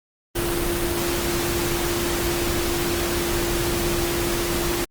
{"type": "tone in noise", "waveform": "sine", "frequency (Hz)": 345.2, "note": "F4", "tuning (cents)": -20, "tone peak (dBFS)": -25, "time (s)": [0.35, 4.85], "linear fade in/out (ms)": 10, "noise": "pink", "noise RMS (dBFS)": -25, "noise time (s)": [0.35, 4.85], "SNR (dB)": -3, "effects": ["Opus 32 kbps"]}